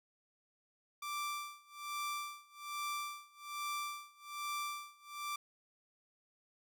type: tone with tremolo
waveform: sawtooth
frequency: 1174.7 Hz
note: D6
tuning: in tune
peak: -33 dBFS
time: 1.02-5.36 s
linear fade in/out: 5 ms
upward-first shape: sine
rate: 1.2 Hz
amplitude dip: 95%
effects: none